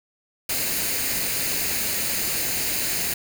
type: noise with comb filter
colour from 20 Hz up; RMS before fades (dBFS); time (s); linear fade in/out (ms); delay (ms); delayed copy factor
white; -25; 0.49-3.14; 5; 0.44; +0.5
effects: none